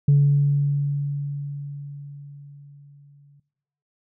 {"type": "tone with exponential decay", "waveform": "sine", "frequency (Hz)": 142.7, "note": "D3", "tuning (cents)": -49, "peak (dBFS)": -10, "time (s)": [0.08, 3.4], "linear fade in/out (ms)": 5, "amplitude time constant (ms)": 720, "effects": ["noise-tail reverb RT60 1.0 s tail -21 dB re dry", "tanh soft clip ceiling -9 dBFS"]}